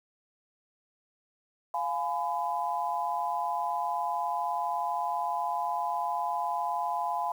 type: chord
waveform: sine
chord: F diminished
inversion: none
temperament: just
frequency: 698.5 / 838.1 / 1005.8 Hz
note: F5 / Ab5 / Cb6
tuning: 0 / +16 / +31 cents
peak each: -33 / -32 / -32 dBFS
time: 1.74-7.32 s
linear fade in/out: 2 ms
effects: 9-bit